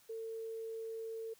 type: tone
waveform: sine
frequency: 450 Hz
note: A4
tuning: 39 cents sharp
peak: -40 dBFS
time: 0.09-1.34 s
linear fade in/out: 10 ms
effects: white hiss -66 dBFS RMS until 1.39 s